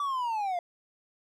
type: linear sweep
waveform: triangle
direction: down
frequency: 1166 to 683 Hz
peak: -26 dBFS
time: 0-0.59 s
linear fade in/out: 2 ms
effects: none